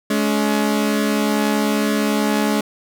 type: tone pair together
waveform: sawtooth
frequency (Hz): 211.6 / 282.5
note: G#3 / C#4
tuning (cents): +33 / +33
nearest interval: perfect fourth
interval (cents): 500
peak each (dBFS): -14 / -17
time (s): 0.1-2.61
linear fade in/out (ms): 5
effects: none